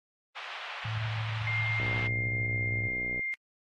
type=band-pass noise; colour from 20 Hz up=white; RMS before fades=-41 dBFS; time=0.35-2.08 s; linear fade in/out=20 ms; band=690 to 3000 Hz; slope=24 dB/octave
type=tone with pitch glide; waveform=sine; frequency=110 to 106.56 Hz; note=A2 to G#2; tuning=0 to +45 cents; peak=-31 dBFS; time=0.85-2.88 s; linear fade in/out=5 ms; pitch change=-55 cents; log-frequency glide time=2.38-2.61 s
type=tone; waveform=sine; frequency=2110 Hz; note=C7; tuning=14 cents sharp; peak=-30 dBFS; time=1.47-3.34 s; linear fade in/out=0 ms
type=click train; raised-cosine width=2 ms; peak=-28 dBFS; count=87; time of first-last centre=1.8-3.194 s; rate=61.7 Hz
effects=AAC 32 kbps